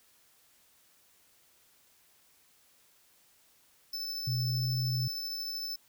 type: tone with tremolo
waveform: square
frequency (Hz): 5274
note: E8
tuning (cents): 0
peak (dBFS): -34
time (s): 3.93-5.76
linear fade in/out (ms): 5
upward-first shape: triangle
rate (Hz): 13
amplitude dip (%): 25
type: tone with pitch glide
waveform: sine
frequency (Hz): 123.47 to 125.34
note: B2 to B2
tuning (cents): 0 to +26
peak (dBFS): -29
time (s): 4.27-5.08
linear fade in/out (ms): 5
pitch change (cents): +26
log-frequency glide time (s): 4.45-4.55
effects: white hiss -65 dBFS RMS until 5.88 s